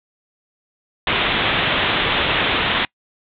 white low-pass noise, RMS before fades -19 dBFS, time 1.07-2.85 s, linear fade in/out 2 ms, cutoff 3700 Hz, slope 96 dB/octave, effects noise-tail reverb RT60 0.1 s tail -26 dB re dry

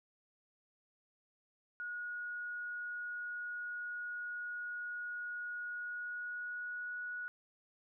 sine tone with pitch glide, 1449 to 1463.3 Hz, F#6 to F#6, -37 to -20 cents, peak -39 dBFS, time 1.8-7.28 s, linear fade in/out 0 ms, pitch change +17 cents, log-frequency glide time 5.69-7.04 s, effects none

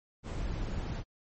brown noise, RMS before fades -35 dBFS, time 0.23-1.04 s, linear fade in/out 50 ms, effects MP3 32 kbps

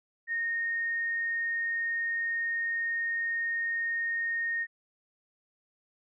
sine tone, 1849 Hz, A#6, 15 cents flat, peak -28 dBFS, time 0.27-4.67 s, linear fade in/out 50 ms, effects none

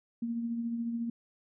sine tone with tremolo, 233.1 Hz, A#3, in tune, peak -29 dBFS, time 0.22-1.1 s, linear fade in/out 5 ms, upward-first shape triangle, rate 14 Hz, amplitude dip 45%, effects none

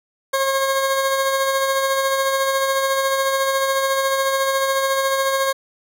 20% pulse tone with tremolo, 540 Hz, C#5, 45 cents flat, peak -11 dBFS, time 0.33-5.53 s, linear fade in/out 10 ms, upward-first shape sine, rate 14 Hz, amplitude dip 35%, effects none

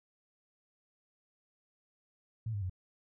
sine tone with pitch steps, 111.8 / 101.34 / 91.86 Hz, A2 / G#2 / F#2, +28 / -42 / -12 cents, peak -33 dBFS, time 2.46-2.697 s, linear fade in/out 5 ms, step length 79 ms, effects none

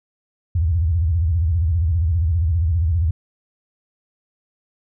sine tone with vibrato, 82.5 Hz, E2, 2 cents sharp, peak -15 dBFS, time 0.55-3.11 s, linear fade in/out 5 ms, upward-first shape square, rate 15 Hz, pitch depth 160 cents each way, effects none

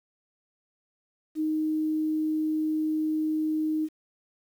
sine tone with quantisation, 311.1 Hz, D#4, in tune, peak -24 dBFS, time 1.35-3.89 s, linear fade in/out 50 ms, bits 9, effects none

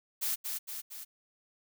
blue noise with echo, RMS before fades -32 dBFS, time 0.21-0.36 s, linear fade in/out 20 ms, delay 230 ms, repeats 3, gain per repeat -4 dB, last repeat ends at 1.05 s, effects none

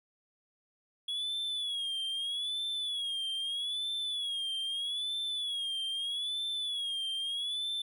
triangle tone with vibrato, 3348 Hz, G#7, 13 cents sharp, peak -31 dBFS, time 1.08-7.82 s, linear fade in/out 5 ms, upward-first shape sine, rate 0.79 Hz, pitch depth 100 cents each way, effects none

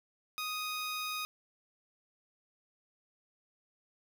15% pulse tone, 1246 Hz, D#6, 2 cents sharp, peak -29 dBFS, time 0.38-1.25 s, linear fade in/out 0 ms, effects none

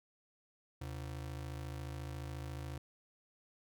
square ring-modulated tone, 103.8 Hz, G#2, in tune, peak -39 dBFS, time 0.81-2.78 s, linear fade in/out 5 ms, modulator 27.1 Hz, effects none

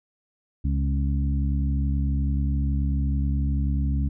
harmonic tone with a mistuned harmonic, 69.3 Hz, C#2, in tune, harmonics 1 / 2 / 3 / 4, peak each -22 / -28 / -32 / -34 dBFS, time 0.64-4.09 s, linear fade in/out 10 ms, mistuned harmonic 3, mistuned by +19 cents, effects none

